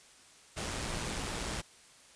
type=noise with amplitude modulation; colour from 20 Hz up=pink; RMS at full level=-35 dBFS; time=0.56-1.62 s; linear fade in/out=20 ms; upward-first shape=sine; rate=117 Hz; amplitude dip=40%; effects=white hiss -58 dBFS RMS until 2.15 s + resampled to 22050 Hz